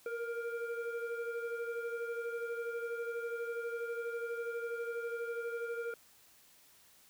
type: tone with frequency modulation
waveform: sine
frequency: 464.9 Hz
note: A#4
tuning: 5 cents flat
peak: -36 dBFS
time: 0.06-5.94 s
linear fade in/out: 2 ms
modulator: 942 Hz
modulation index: 0.98
effects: white hiss -63 dBFS RMS until 7.09 s